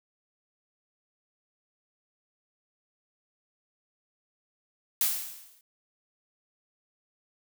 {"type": "noise with exponential decay", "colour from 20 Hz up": "blue", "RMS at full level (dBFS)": -23, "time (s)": [5.01, 5.61], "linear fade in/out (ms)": 2, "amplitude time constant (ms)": 130, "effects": []}